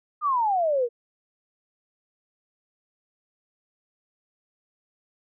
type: exponential sweep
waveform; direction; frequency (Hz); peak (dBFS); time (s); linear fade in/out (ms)
sine; down; 1247 to 458.4; -20; 0.21-0.89; 50
effects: none